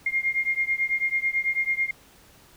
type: beating tone pair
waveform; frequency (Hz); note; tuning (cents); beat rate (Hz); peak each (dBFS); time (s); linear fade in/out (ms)
sine; 2120 / 2129.1; C7 / C7; +22 / +30; 9.1; -25 / -26; 0.06-1.91; 5
effects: pink hiss -54 dBFS RMS until 2.56 s